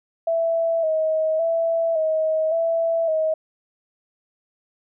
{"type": "tone with vibrato", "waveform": "sine", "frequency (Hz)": 647, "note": "E5", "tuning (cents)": -32, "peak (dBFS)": -18, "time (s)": [0.27, 3.34], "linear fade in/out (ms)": 5, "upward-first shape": "square", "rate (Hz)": 0.89, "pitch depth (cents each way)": 40, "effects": []}